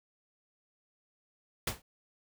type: noise with exponential decay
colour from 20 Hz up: pink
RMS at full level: -27 dBFS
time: 1.67-1.82 s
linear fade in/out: 5 ms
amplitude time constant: 31 ms
effects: none